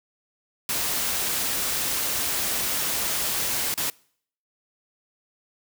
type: noise with dropouts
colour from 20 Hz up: white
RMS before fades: -26 dBFS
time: 0.69-3.9 s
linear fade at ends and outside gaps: 2 ms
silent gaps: 3.741-3.776 s
effects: noise-tail reverb RT60 0.6 s tail -25 dB re dry